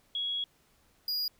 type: tone pair in turn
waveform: sine / square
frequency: 3330 / 4875 Hz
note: G#7 / D#8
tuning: +4 / -36 cents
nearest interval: perfect fifth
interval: 660 cents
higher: second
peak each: -30 / -30 dBFS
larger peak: neither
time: 0.15-0.44 / 1.08-1.28 s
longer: first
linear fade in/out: 2 ms
effects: pink hiss -67 dBFS RMS until 1.39 s